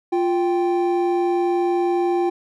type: tone pair together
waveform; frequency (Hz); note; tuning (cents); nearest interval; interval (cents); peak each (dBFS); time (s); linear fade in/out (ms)
triangle; 350 / 784; F4 / G5; +4 / 0; octave + major second; 1396; -16 / -22; 0.12-2.3; 10
effects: none